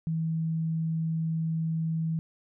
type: tone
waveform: sine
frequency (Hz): 161.8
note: E3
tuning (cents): -32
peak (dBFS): -26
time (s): 0.07-2.19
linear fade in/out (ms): 0
effects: none